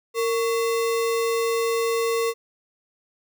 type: tone with sample-and-hold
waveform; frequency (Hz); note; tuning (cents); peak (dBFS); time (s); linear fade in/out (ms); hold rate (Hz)
sine; 460; A#4; -23; -20; 0.14-2.34; 50; 1575
effects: none